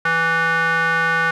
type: tone with band-pass filter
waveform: square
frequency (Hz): 164.81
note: E3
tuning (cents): 0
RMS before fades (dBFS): -18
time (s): 0.05-1.31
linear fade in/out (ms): 5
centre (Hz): 1500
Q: 4.2
effects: none